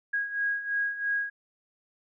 sine beating tone pair, 1642 / 1645 Hz, G#6 / G#6, -20 / -17 cents, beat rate 3 Hz, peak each -33 / -28 dBFS, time 0.13-1.3 s, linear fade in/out 10 ms, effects none

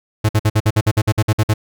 45% pulse tone bursts, 107.8 Hz, A2, 35 cents flat, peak -11 dBFS, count 13, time 0.24-1.539 s, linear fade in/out 10 ms, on 51 ms, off 53 ms, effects none

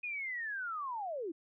sine linear sweep, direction down, 2500 to 301.1 Hz, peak -36 dBFS, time 0.03-1.32 s, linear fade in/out 10 ms, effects none

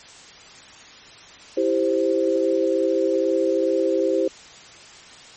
sine chord, C major, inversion first, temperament equal, 329.6 / 392 / 523.3 Hz, E4 / G4 / C5, 0 / 0 / 0 cents, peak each -23 / -22 / -21 dBFS, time 1.57-4.28 s, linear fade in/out 5 ms, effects white hiss -44 dBFS RMS until 5.36 s + MP3 32 kbps

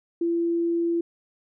sine tone, 338.6 Hz, E4, 46 cents sharp, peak -21 dBFS, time 0.21-1.01 s, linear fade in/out 5 ms, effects none

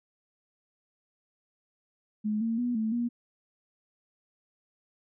sine tone with pitch steps, 212.6 / 227.5 / 243.6 / 219.9 / 238.3 Hz, G#3 / A#3 / B3 / A3 / A#3, +41 / -42 / -24 / -1 / +38 cents, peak -26 dBFS, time 2.24-3.09 s, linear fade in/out 20 ms, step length 170 ms, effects none

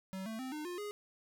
square tone with pitch steps, 190 / 222.1 / 259.5 / 303.4 / 354.6 / 414.4 Hz, F#3 / A3 / C4 / D#4 / F4 / G#4, +46 / +16 / -14 / -44 / +26 / -4 cents, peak -40 dBFS, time 0.13-0.91 s, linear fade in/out 0 ms, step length 130 ms, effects none

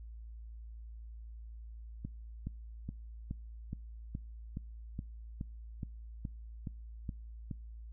click train, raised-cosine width 5 ms, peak -26 dBFS, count 14, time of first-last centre 2.05-7.512 s, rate 2.38 Hz, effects noise-tail reverb RT60 0.5 s tail -26 dB re dry + added 56 Hz sine -45 dBFS peak until 7.92 s

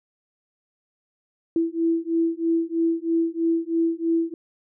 sine beating tone pair, 329.6 / 332.7 Hz, E4 / E4, 0 / +16 cents, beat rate 3.1 Hz, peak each -23 / -23 dBFS, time 1.56-4.34 s, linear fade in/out 2 ms, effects none

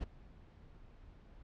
brown noise with ADSR envelope, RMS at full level -35 dBFS, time 0-1.43 s, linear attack 26 ms, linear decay 18 ms, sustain -22 dB, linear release 10 ms, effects low-pass 4000 Hz 12 dB/octave

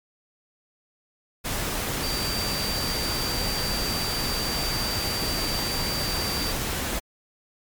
sine tone in noise, 4670 Hz, D8, 11 cents flat, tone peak -29 dBFS, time 2.02-6.53 s, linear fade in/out 20 ms, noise pink, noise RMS -28 dBFS, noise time 1.44-7 s, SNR -4 dB, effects MP3 96 kbps

